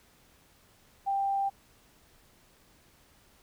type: tone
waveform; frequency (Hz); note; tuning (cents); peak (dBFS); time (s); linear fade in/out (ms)
sine; 789; G5; +11; -26; 1.06-1.5; 20
effects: pink hiss -62 dBFS RMS until 3.42 s

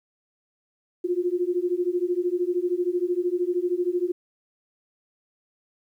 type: beating tone pair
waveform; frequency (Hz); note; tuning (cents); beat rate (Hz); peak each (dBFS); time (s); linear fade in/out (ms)
sine; 349.2 / 362.2; F4 / F#4; 0 / -37; 13; -25; 1.04-4.12; 10
effects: 10-bit

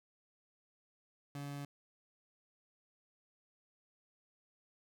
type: tone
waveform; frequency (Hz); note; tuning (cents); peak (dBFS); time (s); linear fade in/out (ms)
30% pulse; 142.5; C#3; +48; -39; 1.35-1.65; 2
effects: none

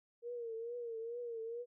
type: tone with vibrato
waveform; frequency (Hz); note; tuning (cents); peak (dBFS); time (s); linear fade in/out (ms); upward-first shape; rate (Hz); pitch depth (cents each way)
sine; 466.2; A#4; 0; -40; 0.22-1.66; 50; triangle; 2.3; 83
effects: none

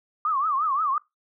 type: tone with vibrato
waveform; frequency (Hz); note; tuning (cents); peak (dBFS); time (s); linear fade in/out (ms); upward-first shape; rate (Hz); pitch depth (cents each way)
sine; 1174.7; D6; 0; -21; 0.25-0.98; 2; triangle; 5.7; 210
effects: noise-tail reverb RT60 0.2 s tail -23 dB re dry

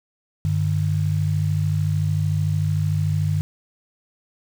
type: tone pair together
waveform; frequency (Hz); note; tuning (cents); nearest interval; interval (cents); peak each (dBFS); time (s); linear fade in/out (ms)
sine; 98 / 151.43; G2 / D#3; 0 / -47; minor sixth; 753; -21; 0.45-3.41; 0
effects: 7-bit

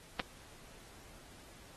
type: clicks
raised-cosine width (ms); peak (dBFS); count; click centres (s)
0.3; -21 / -17; 2; 0.195 / 0.199
effects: pink hiss -57 dBFS RMS until 1.76 s + AAC 32 kbps

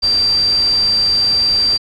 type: tone in noise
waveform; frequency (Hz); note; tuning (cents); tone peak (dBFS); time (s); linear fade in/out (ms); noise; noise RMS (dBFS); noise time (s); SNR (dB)
sine; 4699; D8; 0; -11; 0.02-1.78; 20; pink; -29; 0.02-1.78; +15
effects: low-pass 9000 Hz 12 dB/octave

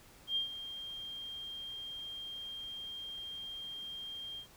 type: tone with ADSR envelope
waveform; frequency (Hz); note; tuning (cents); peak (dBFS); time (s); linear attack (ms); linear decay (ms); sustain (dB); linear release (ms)
sine; 3200; G7; +35; -29; 0.27-4.47; 89; 120; -12; 89
effects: pink hiss -59 dBFS RMS until 4.56 s

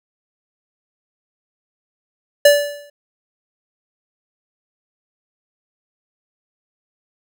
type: tone with exponential decay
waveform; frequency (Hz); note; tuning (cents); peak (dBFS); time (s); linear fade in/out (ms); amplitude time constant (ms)
square; 580; D5; -22; -5; 2.45-2.9; 5; 97
effects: none

